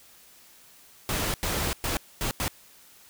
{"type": "noise bursts at uneven times", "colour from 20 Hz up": "pink", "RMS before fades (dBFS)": -28, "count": 5, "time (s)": [[1.09, 1.34], [1.43, 1.73], [1.84, 1.97], [2.21, 2.31], [2.4, 2.48]], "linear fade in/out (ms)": 0, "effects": ["white hiss -54 dBFS RMS until 3.09 s"]}